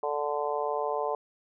harmonic tone, 146.83 Hz, D3, in tune, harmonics 3 / 4 / 5 / 6 / 7, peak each -32 / -33 / -34 / -35 / -35 dBFS, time 0.03-1.15 s, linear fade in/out 2 ms, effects none

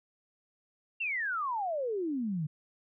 sine exponential sweep, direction down, 2794 to 144.7 Hz, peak -30 dBFS, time 1-2.47 s, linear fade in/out 10 ms, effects none

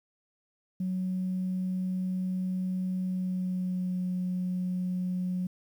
sine tone with pitch glide, 185 to 182.03 Hz, F#3 to F#3, 0 to -28 cents, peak -27 dBFS, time 0.8-5.47 s, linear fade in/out 5 ms, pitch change -28 cents, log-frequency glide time 3.01-4.02 s, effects tanh soft clip ceiling -24 dBFS + 10-bit

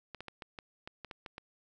clicks, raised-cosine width 0.3 ms, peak -27 dBFS, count 10, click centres 0.147 / 0.206 / 0.283 / 0.422 / 0.588 / 0.875 / 1.047 / 1.112 / 1.262 / 1.381 s, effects none

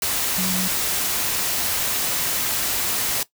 sine tone in noise, 185 Hz, F#3, in tune, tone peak -24 dBFS, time 0.38-0.68 s, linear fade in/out 2 ms, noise white, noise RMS -23 dBFS, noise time 0.02-3.23 s, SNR -4 dB, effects noise-tail reverb RT60 0.1 s tail -17 dB re dry

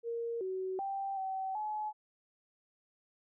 sine tone with pitch steps, 465.7 / 375.9 / 784 / 765 / 852 Hz, A#4 / F#4 / G5 / G5 / G#5, -2 / +27 / 0 / -42 / +44 cents, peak -34 dBFS, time 0.03-1.93 s, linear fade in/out 50 ms, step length 380 ms, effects none

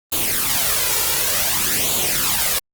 white noise with flanger, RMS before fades -19 dBFS, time 0.12-2.59 s, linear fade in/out 5 ms, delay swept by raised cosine 0.27 to 2.17 ms, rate 0.55 Hz, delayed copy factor +0.6, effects Opus 24 kbps

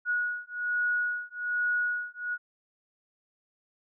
sine beating tone pair, 1456 / 1457.2 Hz, F#6 / F#6, -28 / -27 cents, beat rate 1.2 Hz, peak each -30 dBFS, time 0.05-2.38 s, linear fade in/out 50 ms, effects none

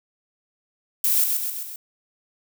violet noise with echo, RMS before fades -20 dBFS, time 1.04-1.24 s, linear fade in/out 2 ms, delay 130 ms, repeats 4, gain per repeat -4 dB, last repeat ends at 1.76 s, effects none

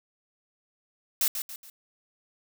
blue noise with echo, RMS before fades -24 dBFS, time 1.21-1.28 s, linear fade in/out 2 ms, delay 140 ms, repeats 3, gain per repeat -8 dB, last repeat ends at 1.7 s, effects none

